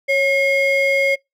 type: ring-modulated tone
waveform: triangle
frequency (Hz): 1350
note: E6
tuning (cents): +41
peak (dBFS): -9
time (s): 0.08-1.16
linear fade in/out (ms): 20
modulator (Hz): 800
effects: noise-tail reverb RT60 0.2 s tail -26 dB re dry